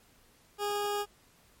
20% pulse tone, 411 Hz, G#4, 18 cents flat, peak -25 dBFS, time 0.58-1.06 s, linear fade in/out 50 ms, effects pink hiss -63 dBFS RMS until 1.6 s + MP3 64 kbps

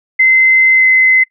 sine tone with pitch glide, 2062 to 2049 Hz, C7 to C7, -26 to -37 cents, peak -5 dBFS, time 0.19-1.24 s, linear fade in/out 10 ms, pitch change -11 cents, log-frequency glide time 0.74-0.85 s, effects noise-tail reverb RT60 0.1 s tail -25 dB re dry

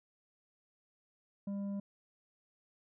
triangle tone with tanh clipping, 199.7 Hz, G3, 32 cents sharp, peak -37 dBFS, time 1.47-1.8 s, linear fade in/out 5 ms, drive 11 dB, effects none

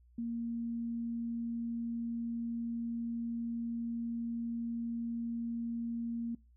sine tone, 233.1 Hz, A#3, in tune, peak -34 dBFS, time 0.18-6.35 s, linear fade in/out 5 ms, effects noise-tail reverb RT60 0.3 s tail -23 dB re dry + added 60 Hz sine -60 dBFS peak until 6.56 s

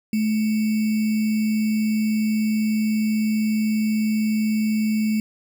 sine tone with sample-and-hold, 216.2 Hz, A3, 30 cents flat, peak -18 dBFS, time 0.13-5.2 s, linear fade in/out 2 ms, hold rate 2450 Hz, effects none

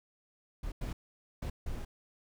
brown noise bursts at uneven times, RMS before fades -37 dBFS, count 4, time 0.63-0.72 / 0.81-0.93 / 1.42-1.5 / 1.66-1.85 s, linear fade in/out 5 ms, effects none

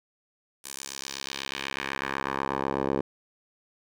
10% pulse tone with band-pass filter sweep, 68.1 Hz, C#2, 30 cents flat, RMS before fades -32 dBFS, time 0.64-3.01 s, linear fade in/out 5 ms, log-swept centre 9400 to 500 Hz, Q 1.3, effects none

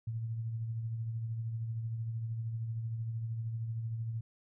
sine tone with tremolo, 113.6 Hz, A#2, 44 cents flat, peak -32 dBFS, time 0.07-4.21 s, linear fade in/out 5 ms, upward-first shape triangle, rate 13 Hz, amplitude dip 45%, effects none

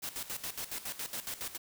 white noise with tremolo, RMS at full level -38 dBFS, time 0.02-1.58 s, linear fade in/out 20 ms, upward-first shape square, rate 7.2 Hz, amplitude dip 75%, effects none

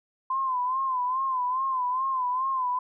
sine tone with vibrato, 1030 Hz, C6, 28 cents flat, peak -24 dBFS, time 0.3-2.79 s, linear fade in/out 5 ms, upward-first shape sine, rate 2.4 Hz, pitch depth 76 cents each way, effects none

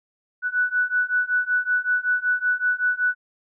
sine beating tone pair, 1480 / 1485.3 Hz, F#6 / F#6, 0 / +6 cents, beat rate 5.3 Hz, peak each -23 / -22 dBFS, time 0.42-3.15 s, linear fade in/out 50 ms, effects none

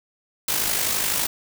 white noise with amplitude modulation, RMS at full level -21 dBFS, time 0.48-1.27 s, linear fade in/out 5 ms, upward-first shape sine, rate 51.9 Hz, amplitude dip 50%, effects none

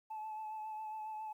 sine tone with vibrato, 866 Hz, A5, 28 cents flat, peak -39 dBFS, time 0.1-1.33 s, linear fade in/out 10 ms, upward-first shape sine, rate 7.3 Hz, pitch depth 23 cents each way, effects tanh soft clip ceiling -38 dBFS + 12-bit

